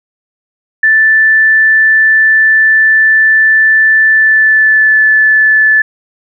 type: tone with pitch glide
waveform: sine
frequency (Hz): 1760 to 1740.8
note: A6 to A6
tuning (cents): 0 to -19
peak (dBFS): -4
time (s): 0.83-5.82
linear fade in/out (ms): 5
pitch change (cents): -19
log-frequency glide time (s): 4.1-4.99
effects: none